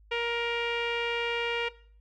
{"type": "tone with low-pass filter", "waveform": "sawtooth", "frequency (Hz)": 470, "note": "A#4", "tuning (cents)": 14, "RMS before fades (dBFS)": -30, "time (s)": [0.11, 1.69], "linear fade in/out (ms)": 10, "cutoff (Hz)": 2700, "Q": 4.1, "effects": ["noise-tail reverb RT60 0.5 s tail -19 dB re dry", "added 52 Hz sine -54 dBFS peak until 2 s"]}